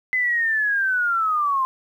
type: linear sweep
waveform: sine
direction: down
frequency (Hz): 2037 to 1035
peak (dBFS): -18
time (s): 0.13-1.65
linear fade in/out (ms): 0
effects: 9-bit